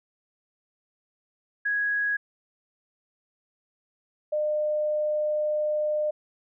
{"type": "tone pair in turn", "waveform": "sine", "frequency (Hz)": [1661.2, 604.5], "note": ["G#6", "D5"], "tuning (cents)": [0, 50], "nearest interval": "octave + tritone", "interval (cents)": 1750, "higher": "first", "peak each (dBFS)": -23, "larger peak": "neither", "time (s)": [[1.65, 2.17], [4.32, 6.11]], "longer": "second", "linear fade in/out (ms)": 10, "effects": []}